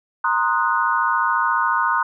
sine chord, C half-diminished seventh, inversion third, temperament equal with one note detuned, 932.3 / 1046.5 / 1244.5 / 1474 Hz, Bb5 / C6 / Eb6 / Gb6, 0 / 0 / 0 / -7 cents, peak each -22 dBFS, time 0.24-2.03 s, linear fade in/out 5 ms, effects none

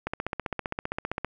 click train, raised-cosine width 0.5 ms, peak -14 dBFS, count 19, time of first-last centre 0.07-1.246 s, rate 15.3 Hz, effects none

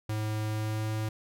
square tone with pitch glide, 107.8 to 108.86 Hz, A2 to A2, -35 to -18 cents, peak -30 dBFS, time 0.09-1.09 s, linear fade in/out 5 ms, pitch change +17 cents, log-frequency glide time 0.47-0.91 s, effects none

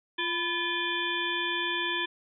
harmonic tone with a mistuned harmonic, 346.4 Hz, F4, 14 cents flat, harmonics 1 / 3 / 5 / 7 / 9 / 10, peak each -36 / -35 / -32 / -36 / -36 / -34 dBFS, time 0.18-2.06 s, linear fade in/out 10 ms, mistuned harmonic 3, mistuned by -76 cents, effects none

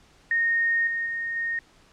sine tone with level steps, 1850 Hz, A#6, 14 cents flat, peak -20 / -25 / -27 / -25 dBFS, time 0.31-1.59 s, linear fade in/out 2 ms, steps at 0.87 / 1.06 / 1.36 s, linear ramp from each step 2 ms, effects pink hiss -57 dBFS RMS until 1.92 s + low-pass 7000 Hz 12 dB/octave

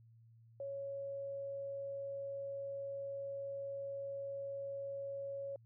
sine tone, 554.4 Hz, C#5, in tune, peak -40 dBFS, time 0.6-5.56 s, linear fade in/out 2 ms, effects added 114 Hz sine -60 dBFS peak until 5.65 s

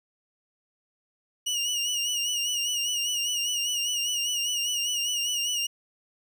25% pulse tone with vibrato, 2880 Hz, F#7, 47 cents flat, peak -22 dBFS, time 1.46-5.67 s, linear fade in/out 10 ms, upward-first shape sine, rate 5 Hz, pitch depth 58 cents each way, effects none

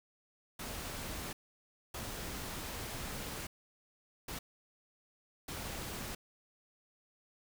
pink noise bursts at uneven times, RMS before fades -42 dBFS, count 4, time 0.59-1.33 / 1.94-3.47 / 4.28-4.39 / 5.48-6.15 s, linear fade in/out 5 ms, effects none

